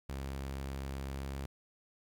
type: tone with pitch glide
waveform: sawtooth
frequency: 67.8 to 68.27 Hz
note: C#2 to C#2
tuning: -38 to -26 cents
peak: -34 dBFS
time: 0.09-1.46 s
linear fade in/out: 5 ms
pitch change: +12 cents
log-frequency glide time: 1.08-1.34 s
effects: 11-bit